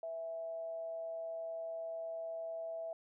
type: tone with frequency modulation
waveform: sine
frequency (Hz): 658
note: E5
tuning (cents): -3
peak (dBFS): -39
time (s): 0.03-2.93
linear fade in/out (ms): 2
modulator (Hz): 165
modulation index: 0.21
effects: none